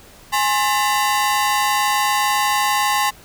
sawtooth ring-modulated tone, 947 Hz, A#5, 27 cents sharp, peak -9 dBFS, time 0.32-3.11 s, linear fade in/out 20 ms, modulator 116 Hz, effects pink hiss -45 dBFS RMS until 3.24 s

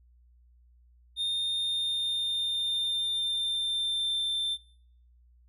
triangle tone with pitch glide, 3649 to 3564 Hz, A#7 to A7, -38 to +22 cents, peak -26 dBFS, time 1.16-4.58 s, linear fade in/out 50 ms, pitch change -40 cents, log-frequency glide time 1.52-4.3 s, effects noise-tail reverb RT60 0.7 s tail -25 dB re dry + added 60 Hz sine -57 dBFS peak until 5.48 s

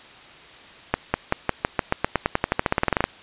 accelerating click train, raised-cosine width 0.5 ms, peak -3 dBFS, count 23, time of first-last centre 0.94-3.041 s, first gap 200 ms, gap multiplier 0.92, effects white hiss -45 dBFS RMS until 3.22 s + resampled to 8000 Hz

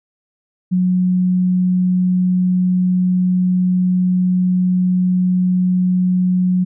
sine tone, 182.3 Hz, F#3, 25 cents flat, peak -12 dBFS, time 0.71-6.65 s, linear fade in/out 20 ms, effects none

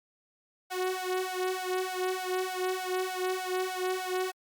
sawtooth tone with flanger, 370 Hz, F#4, in tune, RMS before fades -32 dBFS, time 0.7-4.32 s, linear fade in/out 20 ms, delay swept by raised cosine 1.4 to 2.8 ms, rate 3.3 Hz, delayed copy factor +1, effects Opus 48 kbps

